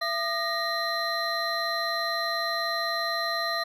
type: tone cluster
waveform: triangle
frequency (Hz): 672 / 1213 / 1871 / 4078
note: E5 / D#6 / A#6 / C8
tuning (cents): +33 / -44 / +6 / -45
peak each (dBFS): -30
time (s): 0.01-3.64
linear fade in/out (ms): 10
effects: none